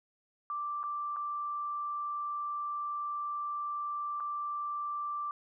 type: tone with dropouts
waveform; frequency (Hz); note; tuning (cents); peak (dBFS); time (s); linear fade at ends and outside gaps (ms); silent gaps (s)
sine; 1174.7; D6; 0; -33; 0.5-5.31; 1; 0.831-0.838 / 1.162-1.167 / 4.201-4.205
effects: none